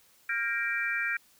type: chord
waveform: sine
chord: G minor seventh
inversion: third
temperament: equal with one note detuned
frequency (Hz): 1396.9 / 1607.4 / 1864.7 / 2349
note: F6 / G6 / Bb6 / D7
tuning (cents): 0 / +43 / 0 / 0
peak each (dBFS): -35 / -32 / -34 / -32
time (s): 0.29-1.17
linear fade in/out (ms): 5
effects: white hiss -62 dBFS RMS until 1.39 s